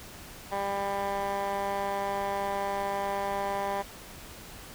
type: tone with band-pass filter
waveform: 15% pulse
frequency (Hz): 198.7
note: G3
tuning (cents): +24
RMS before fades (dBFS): -31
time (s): 0.51-3.83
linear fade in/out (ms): 20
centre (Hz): 980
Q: 1.8
effects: pink hiss -46 dBFS RMS until 4.74 s